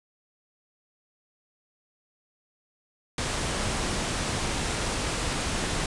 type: low-pass noise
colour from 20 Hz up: pink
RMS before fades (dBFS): -29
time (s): 3.18-5.86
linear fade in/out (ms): 2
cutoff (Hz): 10000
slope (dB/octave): 48
effects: resampled to 24000 Hz